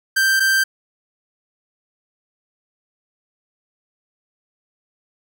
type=tone pair in turn; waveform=45% pulse; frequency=1568 / 1568 Hz; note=G6 / G6; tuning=0 / 0 cents; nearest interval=unison; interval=0 cents; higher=neither; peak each=-14 dBFS; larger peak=neither; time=0.16-0.4 / 0.4-0.64 s; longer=neither; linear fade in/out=10 ms; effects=none